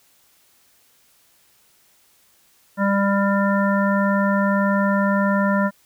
harmonic tone, 198.8 Hz, G3, 25 cents sharp, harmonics 1 / 3 / 5 / 7 / 9, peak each -18 / -23 / -25 / -26 / -28 dBFS, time 2.77-5.71 s, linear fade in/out 50 ms, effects white hiss -58 dBFS RMS until 5.85 s

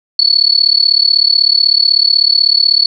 sine tone with amplitude modulation, 4421 Hz, C#8, 5 cents flat, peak -3 dBFS, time 0.19-2.86 s, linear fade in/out 2 ms, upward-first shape sine, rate 36.1 Hz, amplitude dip 95%, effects none

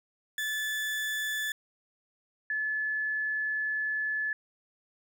35% pulse / sine tone pair in turn, 1737 / 1725 Hz, A6 / A6, -23 / -35 cents, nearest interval unison, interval 12 cents, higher first, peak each -28 dBFS, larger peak neither, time 0.38-1.52 / 2.5-4.33 s, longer second, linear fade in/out 2 ms, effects none

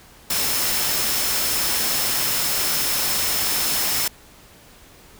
sine tone in noise, 5274 Hz, E8, in tune, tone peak -29 dBFS, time 0.3-4.08 s, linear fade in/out 5 ms, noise white, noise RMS -22 dBFS, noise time 0.3-4.08 s, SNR -10 dB, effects pink hiss -48 dBFS RMS until 5.19 s

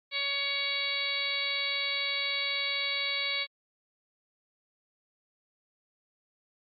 harmonic tone with a mistuned harmonic, 561 Hz, C#5, 21 cents sharp, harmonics 1 / 2 / 3 / 4 / 5 / 6 / 7 / 8, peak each -44 / -44 / -44 / -32 / -41 / -38 / -34 / -37 dBFS, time 0.11-3.47 s, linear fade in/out 50 ms, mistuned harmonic 7, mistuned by -19 cents, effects Opus 48 kbps

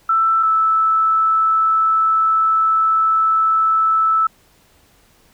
sine tone pair in turn, 1328 / 1312.7 Hz, E6 / E6, +12 / -8 cents, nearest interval unison, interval 20 cents, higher first, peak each -12 dBFS, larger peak neither, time 0.09-0.43 / 0.43-4.27 s, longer second, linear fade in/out 5 ms, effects pink hiss -54 dBFS RMS until 5.33 s

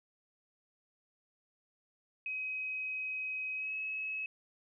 sine tone with pitch glide, 2532 to 2572 Hz, D#7 to E7, +30 to -43 cents, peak -35 dBFS, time 2.26-4.26 s, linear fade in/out 2 ms, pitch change +27 cents, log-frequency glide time 3.55-3.74 s, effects none

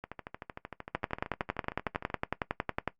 two click trains, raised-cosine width 0.5 ms, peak -24 / -14 dBFS, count 28 / 22, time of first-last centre 0.04-2.101 / 0.95-2.877 s, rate 13.1 / 10.9 Hz, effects noise-tail reverb RT60 0.1 s tail -18 dB re dry + Opus 48 kbps

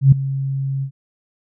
sine tone with ADSR envelope, 136 Hz, C#3, 33 cents flat, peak -3 dBFS, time 0.01-0.91 s, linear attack 110 ms, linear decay 6 ms, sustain -16 dB, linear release 83 ms, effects none

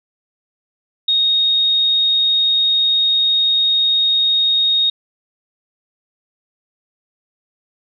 sine tone, 3729 Hz, A#7, in tune, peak -12 dBFS, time 1.08-4.9 s, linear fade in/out 5 ms, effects none

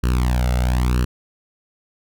sawtooth tone with flanger, 61.74 Hz, B1, in tune, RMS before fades -18 dBFS, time 0.03-1.05 s, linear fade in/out 10 ms, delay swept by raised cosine 0.69 to 1.45 ms, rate 1 Hz, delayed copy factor +0.9, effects none

